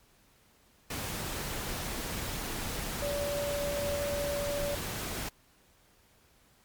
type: tone in noise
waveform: sine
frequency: 575 Hz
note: D5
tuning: 37 cents flat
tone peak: -31 dBFS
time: 3.02-4.75 s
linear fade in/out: 5 ms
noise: pink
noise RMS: -36 dBFS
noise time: 0.9-5.29 s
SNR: +2 dB
effects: pink hiss -64 dBFS RMS until 6.64 s + MP3 96 kbps